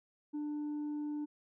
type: tone with tanh clipping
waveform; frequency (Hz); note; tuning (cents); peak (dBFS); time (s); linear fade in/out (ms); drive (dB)
triangle; 296.8; D4; +18; -36; 0.33-1.26; 20; 7
effects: none